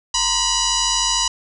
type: tone with frequency modulation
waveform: sine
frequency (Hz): 932.3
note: A#5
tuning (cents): 0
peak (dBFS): -16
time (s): 0.14-1.28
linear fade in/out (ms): 5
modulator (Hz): 979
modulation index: 6.6
effects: none